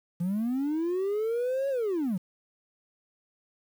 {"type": "linear two-way sweep", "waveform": "triangle", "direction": "up then down", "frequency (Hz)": [167.4, 559, 167.4], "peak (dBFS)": -23, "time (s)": [0.2, 2.18], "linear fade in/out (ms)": 10, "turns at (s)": 1.69, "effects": ["tanh soft clip ceiling -21 dBFS", "9-bit"]}